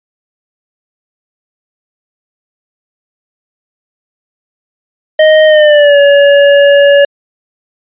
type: tone with pitch glide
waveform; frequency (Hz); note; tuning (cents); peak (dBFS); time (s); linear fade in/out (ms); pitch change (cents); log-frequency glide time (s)
square; 622.3 to 567.4; D#5 to C#5; 0 to +40; -3; 5.19-7.05; 5; -160; 5.46-5.99
effects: resampled to 8000 Hz